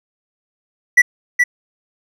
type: tone with echo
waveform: triangle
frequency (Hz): 1958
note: B6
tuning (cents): -15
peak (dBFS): -3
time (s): 0.97-1.02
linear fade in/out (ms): 10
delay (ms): 420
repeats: 1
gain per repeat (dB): -5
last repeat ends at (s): 1.44
effects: none